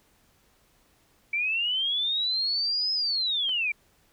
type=linear two-way sweep; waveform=sine; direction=up then down; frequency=2294 to 5140 to 2300 Hz; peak=-24 dBFS; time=1.33-3.72 s; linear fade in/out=5 ms; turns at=2.93 s
type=click; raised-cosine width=0.3 ms; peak=-27 dBFS; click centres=3.493 s
effects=pink hiss -64 dBFS RMS until 4.12 s